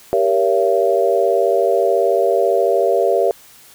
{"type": "chord", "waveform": "sine", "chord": "G diminished seventh", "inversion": "none", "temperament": "just", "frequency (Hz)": [392, 470.4, 564.5, 677.4], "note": ["G4", "Bb4", "Db5", "Fb5"], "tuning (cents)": [0, 16, 31, 47], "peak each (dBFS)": -18, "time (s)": [0.13, 3.31], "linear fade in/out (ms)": 0, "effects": ["white hiss -45 dBFS RMS until 3.74 s"]}